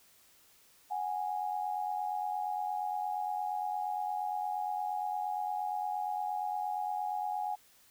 sine tone pair together, 737.4 / 826 Hz, F#5 / G#5, -6 / -10 cents, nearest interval major second, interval 196 cents, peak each -36 / -34 dBFS, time 0.9-7.56 s, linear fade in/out 20 ms, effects white hiss -63 dBFS RMS until 7.9 s

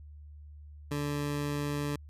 20% pulse tone, 145.4 Hz, D3, 17 cents flat, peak -26 dBFS, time 0.91-1.96 s, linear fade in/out 5 ms, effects added 74 Hz sine -46 dBFS peak until 2.09 s + resampled to 32000 Hz

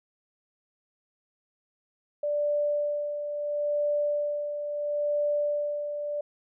sine tone with tremolo, 587.3 Hz, D5, in tune, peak -23 dBFS, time 2.23-6.21 s, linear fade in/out 5 ms, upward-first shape sine, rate 0.74 Hz, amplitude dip 55%, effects none

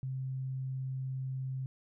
sine tone, 131.6 Hz, C3, 10 cents sharp, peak -34 dBFS, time 0.03-1.66 s, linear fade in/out 0 ms, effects none

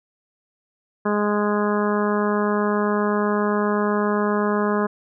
harmonic tone, 207.7 Hz, G#3, in tune, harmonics 1 / 2 / 3 / 4 / 5 / 6 / 7 / 8, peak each -22 / -23 / -28 / -32 / -27 / -30 / -34 / -33 dBFS, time 1.05-4.87 s, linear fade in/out 10 ms, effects none

